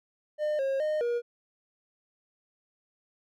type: tone with pitch steps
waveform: triangle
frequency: 604 / 540 / 613 / 476.5 Hz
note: D5 / C#5 / D#5 / A#4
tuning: +48 / -45 / -26 / +38 cents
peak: -24 dBFS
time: 0.38-1.22 s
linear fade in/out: 50 ms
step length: 210 ms
effects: none